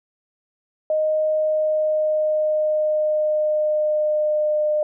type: tone with pitch glide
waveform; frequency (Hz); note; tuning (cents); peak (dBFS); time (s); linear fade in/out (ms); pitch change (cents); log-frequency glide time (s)
sine; 620 to 605.1; D#5 to D#5; -6 to -48; -17; 0.9-4.83; 2; -42; 1.27-4.7
effects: none